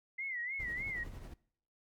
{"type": "tone with vibrato", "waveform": "sine", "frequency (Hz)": 2034, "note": "C7", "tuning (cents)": -50, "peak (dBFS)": -36, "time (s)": [0.18, 1.04], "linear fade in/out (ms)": 10, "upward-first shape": "sine", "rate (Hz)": 3.3, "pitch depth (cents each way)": 130}
{"type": "noise with tremolo", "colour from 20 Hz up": "brown", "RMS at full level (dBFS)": -45, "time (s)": [0.59, 1.34], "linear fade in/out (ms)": 10, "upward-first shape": "sine", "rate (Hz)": 11, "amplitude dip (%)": 45}
{"effects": ["noise-tail reverb RT60 0.6 s tail -21 dB re dry", "MP3 96 kbps"]}